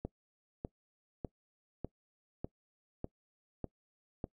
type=click train; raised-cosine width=2 ms; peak=-24 dBFS; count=8; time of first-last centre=0.05-4.242 s; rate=1.67 Hz; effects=noise-tail reverb RT60 0.1 s tail -22 dB re dry